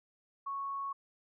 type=tone; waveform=sine; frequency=1106 Hz; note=C#6; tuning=4 cents flat; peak=-35 dBFS; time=0.46-0.93 s; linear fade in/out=10 ms; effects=none